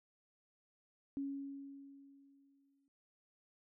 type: tone with exponential decay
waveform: sine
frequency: 277.2 Hz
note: C#4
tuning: in tune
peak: -36 dBFS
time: 1.17-2.88 s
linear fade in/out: 0 ms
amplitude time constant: 370 ms
effects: none